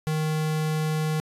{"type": "tone", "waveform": "square", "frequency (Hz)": 155.56, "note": "D#3", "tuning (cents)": 0, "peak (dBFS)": -24, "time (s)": [0.07, 1.2], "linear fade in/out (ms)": 0, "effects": ["resampled to 32000 Hz"]}